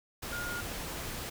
sine tone in noise, 1422 Hz, F6, 31 cents sharp, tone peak -36 dBFS, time 0.32-0.61 s, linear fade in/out 10 ms, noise pink, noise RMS -39 dBFS, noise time 0.22-1.3 s, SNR 0 dB, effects none

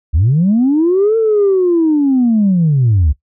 sine linear two-way sweep, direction up then down, 65.9 to 455 to 65.9 Hz, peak -7 dBFS, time 0.13-3.13 s, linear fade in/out 20 ms, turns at 1.17 s, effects noise-tail reverb RT60 0.1 s tail -18 dB re dry + tanh soft clip ceiling -5 dBFS

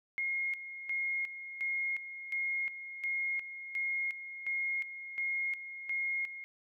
sine tone with tremolo, 2147 Hz, C7, 44 cents sharp, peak -31 dBFS, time 0.18-6.44 s, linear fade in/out 0 ms, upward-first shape square, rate 1.4 Hz, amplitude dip 70%, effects none

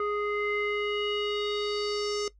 square tone with low-pass filter sweep, 414.8 Hz, G#4, 2 cents flat, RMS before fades -30 dBFS, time 0-2.28 s, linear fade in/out 2 ms, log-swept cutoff 1500 to 6000 Hz, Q 4.2, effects noise-tail reverb RT60 0.1 s tail -17 dB re dry + added 50 Hz sine -55 dBFS peak until 2.39 s

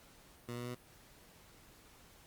15% pulse tone with pitch steps, 120 / 121.53 / 123.09 Hz, B2 / B2 / B2, -49 / -27 / -5 cents, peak -34 dBFS, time 0.48-0.75 s, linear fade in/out 10 ms, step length 90 ms, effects pink hiss -61 dBFS RMS until 2.26 s + Opus 48 kbps

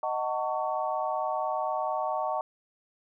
sine chord, D# half-diminished seventh, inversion none, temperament just, 622.3 / 746.7 / 896 / 1120.1 Hz, D#5 / F#5 / A5 / C#6, 0 / +16 / +31 / +18 cents, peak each -32 / -32 / -33 / -34 dBFS, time 0.03-2.41 s, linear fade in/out 2 ms, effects none

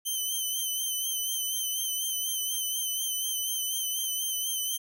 10% pulse tone with vibrato, 3075 Hz, G7, 34 cents flat, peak -21 dBFS, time 0.05-4.78 s, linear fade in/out 20 ms, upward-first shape sine, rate 4.1 Hz, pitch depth 43 cents each way, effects none

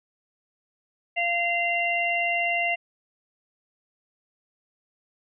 harmonic tone, 691 Hz, F5, 19 cents flat, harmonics 1 / 3 / 4, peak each -27 / -26 / -27 dBFS, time 1.16-2.76 s, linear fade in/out 20 ms, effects none

